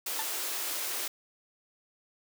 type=high-pass noise; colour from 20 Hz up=white; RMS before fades=-34 dBFS; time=0.06-1.08 s; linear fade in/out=5 ms; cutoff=290 Hz; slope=48 dB/octave
type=tone with exponential decay; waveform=35% pulse; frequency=888 Hz; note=A5; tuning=16 cents sharp; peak=-28 dBFS; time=0.19-0.29 s; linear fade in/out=2 ms; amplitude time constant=21 ms
effects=none